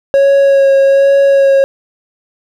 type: tone with vibrato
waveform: triangle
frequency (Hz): 550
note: C#5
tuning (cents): -14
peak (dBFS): -3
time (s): 0.14-1.64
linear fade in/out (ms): 0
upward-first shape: sine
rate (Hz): 1.2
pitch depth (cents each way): 15
effects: none